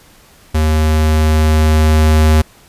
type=tone with level ramp; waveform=square; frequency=77.78 Hz; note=D#2; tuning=in tune; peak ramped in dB=-11 to -7 dBFS; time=0.54-2.42 s; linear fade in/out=10 ms; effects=pink hiss -45 dBFS RMS until 2.68 s + resampled to 32000 Hz